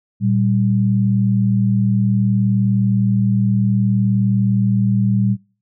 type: tone pair together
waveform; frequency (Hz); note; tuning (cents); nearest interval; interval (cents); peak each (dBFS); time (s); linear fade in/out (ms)
sine; 116.42 / 195.8; A#2 / G3; -2 / -2; major sixth; 900; -16; 0.2-5.37; 50
effects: noise-tail reverb RT60 0.4 s tail -24 dB re dry